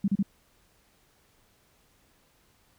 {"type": "tone bursts", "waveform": "sine", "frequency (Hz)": 198.2, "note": "G3", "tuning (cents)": 19, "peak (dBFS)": -21, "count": 3, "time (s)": [0.04, 0.228], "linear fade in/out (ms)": 5, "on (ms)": 40, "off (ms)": 34, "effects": ["pink hiss -65 dBFS RMS until 2.78 s"]}